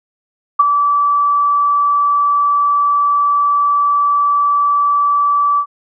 sine tone with ADSR envelope, 1156 Hz, D6, 28 cents flat, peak -3 dBFS, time 0.59-5.66 s, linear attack 10 ms, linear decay 22 ms, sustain -7 dB, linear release 73 ms, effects none

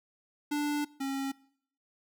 square tone pair in turn, 293.7 / 272 Hz, D4 / C#4, 0 / -33 cents, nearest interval minor second, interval 133 cents, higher first, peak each -29 / -32 dBFS, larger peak first, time 0.51-0.85 / 1-1.32 s, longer first, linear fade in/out 10 ms, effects noise-tail reverb RT60 0.6 s tail -22 dB re dry

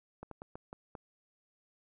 slowing click train, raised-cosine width 1 ms, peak -30 dBFS, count 6, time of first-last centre 0.23-0.952 s, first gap 83 ms, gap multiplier 1.28, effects none

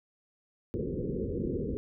white low-pass noise, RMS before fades -33 dBFS, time 0.74-1.77 s, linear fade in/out 0 ms, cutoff 500 Hz, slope 96 dB/octave, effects none

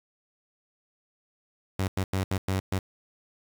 sawtooth tone bursts at uneven times, 95.2 Hz, F#2, 50 cents sharp, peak -21 dBFS, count 6, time 1.79-1.88 / 1.97-2.04 / 2.13-2.24 / 2.31-2.38 / 2.48-2.6 / 2.72-2.79 s, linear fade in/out 5 ms, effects 8-bit

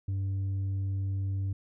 sine tone with tanh clipping, 97.1 Hz, G2, 16 cents flat, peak -29 dBFS, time 0.08-1.53 s, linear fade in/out 5 ms, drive 3 dB, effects none

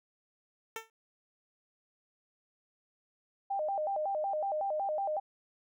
10% pulse tone with exponential decay, 447.9 Hz, A4, 31 cents sharp, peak -26 dBFS, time 0.76-0.9 s, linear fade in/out 1 ms, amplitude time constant 30 ms
sine tone with vibrato, 696 Hz, F5, 6 cents flat, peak -30 dBFS, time 3.5-5.2 s, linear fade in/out 10 ms, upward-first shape square, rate 5.4 Hz, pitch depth 220 cents each way
effects none

